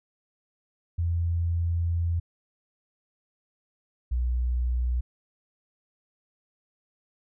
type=tone pair in turn; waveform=sine; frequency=84.9 / 61.27 Hz; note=F2 / B1; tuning=-48 / -13 cents; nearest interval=tritone; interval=565 cents; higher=first; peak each=-23 dBFS; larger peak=neither; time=0.98-2.2 / 4.11-5.01 s; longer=first; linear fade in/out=10 ms; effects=none